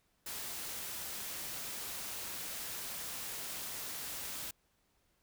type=noise; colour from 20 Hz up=white; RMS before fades=-42 dBFS; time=0.26-4.51 s; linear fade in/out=5 ms; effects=pink hiss -75 dBFS RMS until 5.22 s